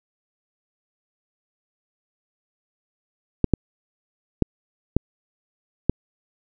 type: clicks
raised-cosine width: 3 ms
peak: -3 dBFS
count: 5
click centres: 3.443 / 3.537 / 4.423 / 4.966 / 5.896 s
effects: none